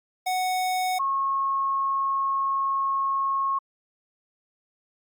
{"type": "tone pair in turn", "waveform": ["square", "sine"], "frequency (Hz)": [740, 1089.6], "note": ["F#5", "C#6"], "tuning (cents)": [0, -30], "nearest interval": "perfect fifth", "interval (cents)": 670, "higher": "second", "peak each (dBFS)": [-24, -22], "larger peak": "second", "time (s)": [[0.26, 0.99], [0.99, 3.59]], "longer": "second", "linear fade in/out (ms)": 10, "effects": ["Opus 48 kbps"]}